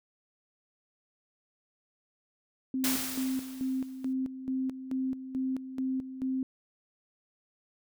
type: tone with tremolo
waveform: sine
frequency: 261.6 Hz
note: C4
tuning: in tune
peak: -28 dBFS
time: 2.74-6.43 s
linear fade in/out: 2 ms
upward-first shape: square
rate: 2.3 Hz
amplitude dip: 70%
type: noise with exponential decay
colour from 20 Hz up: white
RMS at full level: -29 dBFS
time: 2.84-4.13 s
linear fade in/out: 1 ms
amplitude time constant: 280 ms
effects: none